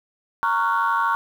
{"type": "chord", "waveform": "sine", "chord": "Gb major seventh", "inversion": "first", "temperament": "just", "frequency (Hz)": [925, 1110, 1387.5, 1480], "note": ["Bb5", "Db6", "F6", "Gb6"], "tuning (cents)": [-14, 2, -12, 0], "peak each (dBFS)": [-22, -21, -25, -26], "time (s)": [0.43, 1.15], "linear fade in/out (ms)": 0, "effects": ["tanh soft clip ceiling -11 dBFS", "8-bit"]}